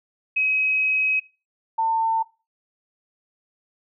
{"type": "tone pair in turn", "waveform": "sine", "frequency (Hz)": [2542, 898.7], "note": ["D#7", "A5"], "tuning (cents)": [36, 36], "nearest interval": "octave + tritone", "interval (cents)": 1800, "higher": "first", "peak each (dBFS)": -18, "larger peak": "neither", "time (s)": [[0.36, 1.2], [1.78, 2.23]], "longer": "first", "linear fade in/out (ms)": 10, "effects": ["noise-tail reverb RT60 0.3 s tail -20 dB re dry"]}